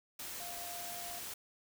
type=tone in noise; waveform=sine; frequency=698.5 Hz; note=F5; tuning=in tune; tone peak=-47 dBFS; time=0.4-1.19 s; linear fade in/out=5 ms; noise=white; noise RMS=-44 dBFS; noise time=0.19-1.34 s; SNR=-6 dB; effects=none